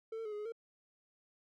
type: tone with pitch steps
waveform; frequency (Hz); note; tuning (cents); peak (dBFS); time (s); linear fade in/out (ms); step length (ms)
triangle; 446.2 / 451.7 / 425.1 / 416.4 / 421 / 457.9; A4 / A4 / G#4 / G#4 / G#4 / A#4; +24 / +45 / +40 / +5 / +24 / -31; -37; 0.12-0.522; 5; 67
effects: none